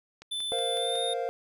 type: click train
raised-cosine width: 0.2 ms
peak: -28 dBFS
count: 5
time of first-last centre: 0.22-0.955 s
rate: 5.44 Hz
type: tone with pitch glide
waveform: square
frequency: 3520 to 3650 Hz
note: A7 to A#7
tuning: 0 to -37 cents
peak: -31 dBFS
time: 0.31-1.14 s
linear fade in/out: 10 ms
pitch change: +63 cents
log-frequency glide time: 0.75-1.01 s
type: chord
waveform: triangle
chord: Bb suspended second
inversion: none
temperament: equal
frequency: 466.2 / 523.3 / 698.5 Hz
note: Bb4 / C5 / F5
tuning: 0 / 0 / 0 cents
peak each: -31 dBFS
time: 0.52-1.29 s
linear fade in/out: 0 ms
effects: none